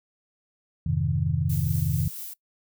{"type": "chord", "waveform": "sine", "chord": "F minor seventh", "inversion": "none", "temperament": "equal", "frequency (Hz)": [87.31, 103.83, 130.81, 155.56], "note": ["F2", "Ab2", "C3", "Eb3"], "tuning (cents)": [0, 0, 0, 0], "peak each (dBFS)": [-28, -31, -27, -26], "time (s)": [0.86, 2.08], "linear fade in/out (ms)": 5}
{"type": "noise with tremolo", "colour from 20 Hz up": "violet", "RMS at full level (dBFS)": -36, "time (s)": [1.49, 2.34], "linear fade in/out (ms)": 10, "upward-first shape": "triangle", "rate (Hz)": 4.5, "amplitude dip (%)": 30}
{"effects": ["noise-tail reverb RT60 0.1 s tail -21 dB re dry"]}